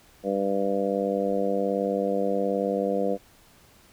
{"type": "harmonic tone", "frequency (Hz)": 98.8, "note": "G2", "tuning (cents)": 14, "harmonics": [2, 3, 4, 5, 6, 7], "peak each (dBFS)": [-30, -32, -33, -26, -31, -33], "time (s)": [0.23, 3.18], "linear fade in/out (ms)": 50, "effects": ["pink hiss -56 dBFS RMS until 3.92 s"]}